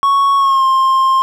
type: tone with pitch glide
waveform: triangle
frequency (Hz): 1108.7 to 1059.2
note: C#6 to C6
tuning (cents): 0 to +21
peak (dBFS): -7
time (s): 0.03-1.22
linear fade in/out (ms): 0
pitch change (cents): -79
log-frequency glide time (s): 0.37-0.65
effects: none